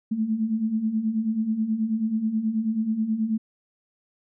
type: beating tone pair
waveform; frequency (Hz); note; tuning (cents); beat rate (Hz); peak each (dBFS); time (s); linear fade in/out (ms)
sine; 213.4 / 222.7; G#3 / A3; +47 / +21; 9.3; -29 / -23; 0.11-3.38; 10
effects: none